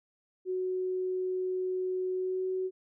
sine tone with pitch glide, 370 to 373.7 Hz, F#4 to F#4, 0 to +17 cents, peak -29 dBFS, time 0.45-2.71 s, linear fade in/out 50 ms, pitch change +17 cents, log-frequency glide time 2.13-2.46 s, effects none

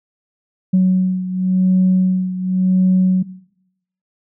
sine beating tone pair, 185.2 / 186.12 Hz, F#3 / F#3, +2 / +10 cents, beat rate 0.92 Hz, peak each -12 / -16 dBFS, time 0.73-3.23 s, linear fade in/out 10 ms, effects noise-tail reverb RT60 0.8 s tail -19 dB re dry + tanh soft clip ceiling -6 dBFS

